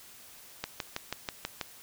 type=click train; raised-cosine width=0.2 ms; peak=-15 dBFS; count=7; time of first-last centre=0.64-1.612 s; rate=6.17 Hz; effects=white hiss -52 dBFS RMS until 1.82 s